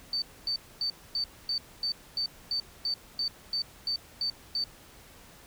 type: tone bursts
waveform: sine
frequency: 4564 Hz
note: C#8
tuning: 50 cents sharp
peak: -27 dBFS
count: 14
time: 0.13-4.64 s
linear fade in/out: 2 ms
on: 90 ms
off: 250 ms
effects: pink hiss -53 dBFS RMS until 5.46 s